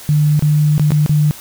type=tone with dropouts; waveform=sine; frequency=149.9 Hz; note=D3; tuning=36 cents sharp; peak=-9 dBFS; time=0.09-1.31 s; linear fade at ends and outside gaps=0 ms; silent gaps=0.394-0.424 / 0.78-0.796 / 0.906-0.919 / 1.062-1.094 s; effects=white hiss -35 dBFS RMS until 1.4 s